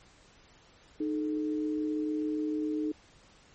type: tone pair together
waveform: sine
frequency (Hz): 306.5 / 433.5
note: D#4 / A4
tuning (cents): -26 / -26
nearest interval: tritone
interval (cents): 600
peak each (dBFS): -29 / -37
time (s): 1-2.92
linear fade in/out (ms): 5
effects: pink hiss -59 dBFS RMS until 3.54 s + MP3 32 kbps